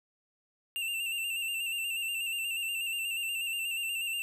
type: tone with vibrato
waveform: square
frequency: 2739 Hz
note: F7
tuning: 34 cents flat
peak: -32 dBFS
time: 0.76-4.22 s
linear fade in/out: 0 ms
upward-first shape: square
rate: 8.3 Hz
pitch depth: 38 cents each way
effects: none